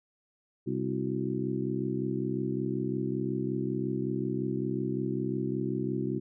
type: harmonic tone with a mistuned harmonic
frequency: 65.41 Hz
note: C2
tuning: in tune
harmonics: 2 / 3 / 4 / 5 / 6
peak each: -35 / -35 / -35 / -35 / -35 dBFS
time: 0.66-6.2 s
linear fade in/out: 20 ms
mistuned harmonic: 6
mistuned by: -100 cents
effects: none